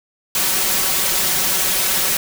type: noise with comb filter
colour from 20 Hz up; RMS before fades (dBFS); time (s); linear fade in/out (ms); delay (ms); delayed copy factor
white; -18; 0.35-2.17; 2; 5.3; +0.65
effects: none